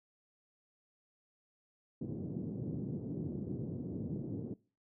pink band-pass noise, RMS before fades -40 dBFS, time 2.01-4.54 s, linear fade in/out 5 ms, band 110 to 360 Hz, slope 24 dB/octave, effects noise-tail reverb RT60 0.4 s tail -23 dB re dry

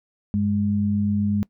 sine tone pair together, 97.7 / 205.7 Hz, G2 / G#3, -5 / -16 cents, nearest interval octave + minor second, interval 1289 cents, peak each -25 / -20 dBFS, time 0.34-1.43 s, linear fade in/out 0 ms, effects noise-tail reverb RT60 0.1 s tail -21 dB re dry

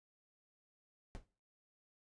brown noise with exponential decay, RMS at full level -43 dBFS, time 1.15-1.27 s, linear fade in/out 0 ms, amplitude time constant 26 ms, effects noise-tail reverb RT60 0.4 s tail -20 dB re dry + resampled to 22050 Hz

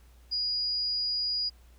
sine tone, 4891 Hz, D#8, 31 cents flat, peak -27 dBFS, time 0.31-1.5 s, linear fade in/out 20 ms, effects added 60 Hz sine -53 dBFS peak until 1.78 s + pink hiss -64 dBFS RMS until 1.78 s

